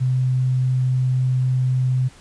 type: tone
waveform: sine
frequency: 128.3 Hz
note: C3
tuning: 34 cents flat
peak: -16 dBFS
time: 0-2.09 s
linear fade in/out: 20 ms
effects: pink hiss -48 dBFS RMS until 2.2 s + resampled to 22050 Hz